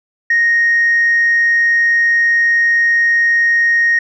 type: tone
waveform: sine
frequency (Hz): 1864.7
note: A#6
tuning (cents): 0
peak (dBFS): -8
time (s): 0.3-3.99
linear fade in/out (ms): 5
effects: tanh soft clip ceiling -6 dBFS